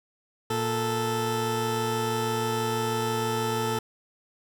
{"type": "tone pair together", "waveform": "20% pulse", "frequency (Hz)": [116.54, 440], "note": ["A#2", "A4"], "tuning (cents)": [0, 0], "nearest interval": "octave + major seventh", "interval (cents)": 2300, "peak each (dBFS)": [-25, -22], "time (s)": [0.5, 3.79], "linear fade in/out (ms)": 5, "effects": []}